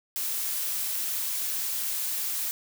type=noise; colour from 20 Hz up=blue; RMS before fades=-30 dBFS; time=0.16-2.51 s; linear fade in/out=0 ms; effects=none